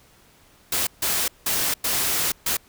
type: noise bursts at uneven times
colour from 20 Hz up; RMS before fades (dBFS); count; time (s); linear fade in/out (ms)
white; -23; 5; 0.72-0.87 / 1.02-1.28 / 1.46-1.74 / 1.84-2.32 / 2.46-2.57; 5
effects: pink hiss -55 dBFS RMS until 2.68 s